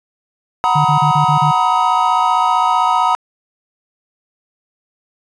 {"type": "chord", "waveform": "triangle", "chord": "B major seventh", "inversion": "second", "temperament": "equal with one note detuned", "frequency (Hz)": [740, 932.3, 987.8, 1262.6], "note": ["F#5", "A#5", "B5", "D#6"], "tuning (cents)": [0, 0, 0, 25], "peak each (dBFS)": [-16, -14, -16, -15], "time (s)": [0.64, 3.15], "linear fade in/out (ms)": 0}
{"type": "tone bursts", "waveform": "sine", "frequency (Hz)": 149.4, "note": "D3", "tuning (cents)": 30, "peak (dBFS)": -14, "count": 6, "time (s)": [0.75, 1.515], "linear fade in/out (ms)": 10, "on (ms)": 100, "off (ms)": 33}
{"effects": ["resampled to 22050 Hz", "7-bit"]}